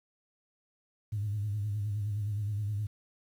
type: tone with vibrato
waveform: sine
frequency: 103.83 Hz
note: G#2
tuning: in tune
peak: -29 dBFS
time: 1.12-2.87 s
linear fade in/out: 10 ms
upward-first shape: sine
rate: 9.6 Hz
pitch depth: 68 cents each way
effects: tanh soft clip ceiling -25 dBFS + 10-bit